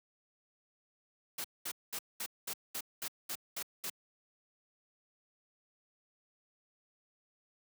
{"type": "noise bursts", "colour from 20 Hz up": "white", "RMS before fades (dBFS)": -39, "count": 10, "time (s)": [1.38, 3.9], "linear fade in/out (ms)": 5, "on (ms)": 63, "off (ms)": 210, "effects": ["high-pass 150 Hz 12 dB/octave"]}